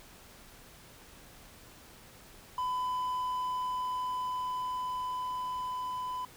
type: tone with level ramp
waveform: triangle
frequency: 1004 Hz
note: B5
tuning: 28 cents sharp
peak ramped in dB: -28 to -32 dBFS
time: 2.58-6.25 s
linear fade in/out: 2 ms
effects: pink hiss -54 dBFS RMS until 6.36 s

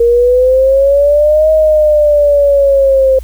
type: exponential two-way sweep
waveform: sine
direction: up then down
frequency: 466.2 to 630 to 524 Hz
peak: -5 dBFS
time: 0-3.19 s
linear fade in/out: 5 ms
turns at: 1.51 s
effects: added 58 Hz sine -23 dBFS peak until 3.23 s + white hiss -44 dBFS RMS until 3.23 s

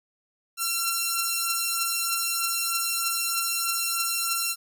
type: beating tone pair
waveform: 5% pulse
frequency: 1358 / 1361.2 Hz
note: F6 / F6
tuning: -49 / -45 cents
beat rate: 3.2 Hz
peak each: -19 / -14 dBFS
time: 0.57-4.56 s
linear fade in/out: 50 ms
effects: none

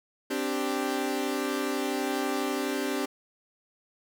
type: chord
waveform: sawtooth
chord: C suspended second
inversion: none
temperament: equal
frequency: 261.6 / 293.7 / 392 Hz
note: C4 / D4 / G4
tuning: 0 / 0 / 0 cents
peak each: -28 dBFS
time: 0.3-3.06 s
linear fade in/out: 10 ms
effects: none

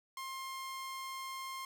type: tone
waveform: sawtooth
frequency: 1061 Hz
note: C6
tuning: 24 cents sharp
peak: -37 dBFS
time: 0.17-1.65 s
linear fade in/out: 2 ms
effects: 11-bit

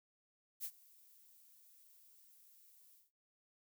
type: noise with ADSR envelope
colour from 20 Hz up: violet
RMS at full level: -41 dBFS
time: 0.6-3.11 s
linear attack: 43 ms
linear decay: 62 ms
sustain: -24 dB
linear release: 170 ms
effects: noise-tail reverb RT60 0.2 s tail -17 dB re dry

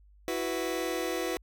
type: chord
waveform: sawtooth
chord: E suspended second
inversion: none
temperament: just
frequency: 329.6 / 370.8 / 494.4 Hz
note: E4 / F#4 / B4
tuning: 0 / +4 / +2 cents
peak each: -30 dBFS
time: 0.28-1.37 s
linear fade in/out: 0 ms
effects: added 50 Hz sine -55 dBFS peak until 1.42 s

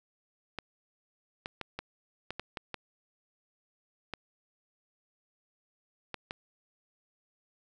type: clicks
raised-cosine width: 0.3 ms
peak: -20 dBFS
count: 11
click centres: 0.587 / 1.459 / 1.613 / 1.79 / 2.306 / 2.396 / 2.572 / 2.743 / 4.137 / 6.143 / 6.309 s
effects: none

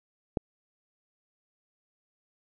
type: click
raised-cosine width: 2 ms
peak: -13 dBFS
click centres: 0.372 s
effects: none

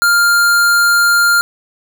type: tone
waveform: square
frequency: 1400 Hz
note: F6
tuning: 4 cents sharp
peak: -9 dBFS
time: 0.02-1.41 s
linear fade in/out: 0 ms
effects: none

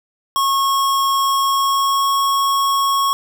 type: tone with pitch glide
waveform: square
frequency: 1093 to 1101.2 Hz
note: C#6 to C#6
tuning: -25 to -12 cents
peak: -15 dBFS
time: 0.36-3.13 s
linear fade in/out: 0 ms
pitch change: +13 cents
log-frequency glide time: 1.39-2.2 s
effects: none

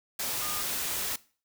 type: tone in noise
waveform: sine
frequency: 1217 Hz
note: D#6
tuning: 39 cents flat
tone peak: -39 dBFS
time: 0.41-0.62 s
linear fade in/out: 5 ms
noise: white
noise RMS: -32 dBFS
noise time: 0.19-1.16 s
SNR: -10 dB
effects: noise-tail reverb RT60 0.4 s tail -20 dB re dry

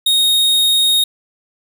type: tone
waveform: 45% pulse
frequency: 3729 Hz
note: A#7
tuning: in tune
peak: -11 dBFS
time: 0.06-1.04 s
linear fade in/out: 5 ms
effects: none

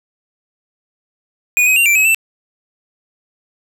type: tone with pitch steps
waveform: square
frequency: 2464 / 2527 / 2769 / 2349 / 2558 / 2663 Hz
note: D#7 / D#7 / F7 / D7 / D#7 / E7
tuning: -17 / +26 / -15 / 0 / +47 / +17 cents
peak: -10 dBFS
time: 1.57-2.146 s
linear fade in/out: 0 ms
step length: 96 ms
effects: none

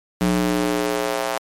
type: tone with high-pass filter sweep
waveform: square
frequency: 60.1 Hz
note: B1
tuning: 46 cents flat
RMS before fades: -21 dBFS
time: 0.21-1.38 s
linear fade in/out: 0 ms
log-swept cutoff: 180 to 690 Hz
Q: 1.7
effects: MP3 64 kbps

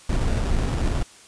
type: noise with sample-and-hold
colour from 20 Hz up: brown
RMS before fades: -22 dBFS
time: 0.09-1.03 s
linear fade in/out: 5 ms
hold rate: 2100 Hz
effects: white hiss -48 dBFS RMS until 1.27 s + resampled to 22050 Hz

